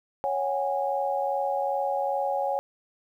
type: chord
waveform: sine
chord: C# suspended fourth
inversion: none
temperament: equal with one note detuned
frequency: 554.4 / 740 / 822.5 Hz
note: C#5 / F#5 / G#5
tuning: 0 / 0 / -17 cents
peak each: -28 / -31 / -28 dBFS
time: 0.24-2.59 s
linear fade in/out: 0 ms
effects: 10-bit